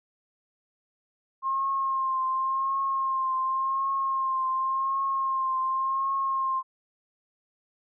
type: tone with vibrato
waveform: sine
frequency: 1066 Hz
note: C6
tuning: 32 cents sharp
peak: -24 dBFS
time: 1.42-6.63 s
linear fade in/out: 50 ms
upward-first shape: triangle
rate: 0.9 Hz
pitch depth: 35 cents each way
effects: none